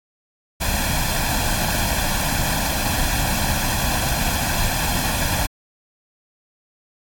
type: noise with comb filter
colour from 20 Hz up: pink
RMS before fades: -21 dBFS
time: 0.6-5.47 s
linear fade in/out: 20 ms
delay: 1.2 ms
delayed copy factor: +0.7
effects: AAC 64 kbps